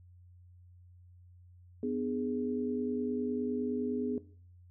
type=chord; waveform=sine; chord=G# diminished; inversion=first; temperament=just; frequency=249.2 / 299 / 415.3 Hz; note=B3 / D4 / G#4; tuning=+16 / +31 / 0 cents; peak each=-33 / -39 / -35 dBFS; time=1.83-4.18 s; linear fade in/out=2 ms; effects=noise-tail reverb RT60 0.5 s tail -18 dB re dry + added 89 Hz sine -54 dBFS peak until 4.7 s